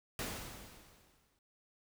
pink noise with exponential decay, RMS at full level -38 dBFS, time 0.19-1.39 s, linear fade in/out 2 ms, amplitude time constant 260 ms, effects none

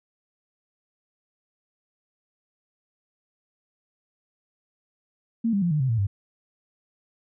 sine tone with pitch steps, 228.8 / 199.18 / 173.4 / 150.95 / 131.41 / 114.4 / 99.59 Hz, A#3 / G3 / F3 / D3 / C3 / A#2 / G2, -32 / +28 / -12 / +48 / +8 / -32 / +28 cents, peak -20 dBFS, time 5.44-6.07 s, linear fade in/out 10 ms, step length 90 ms, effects none

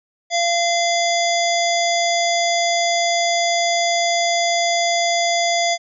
harmonic tone with a mistuned harmonic, 687 Hz, F5, 29 cents flat, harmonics 1 / 3 / 5 / 7 / 9 / 10, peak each -18 / -23 / -25 / -26 / -28 / -28 dBFS, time 0.3-5.78 s, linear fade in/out 50 ms, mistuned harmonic 7, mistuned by +20 cents, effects none

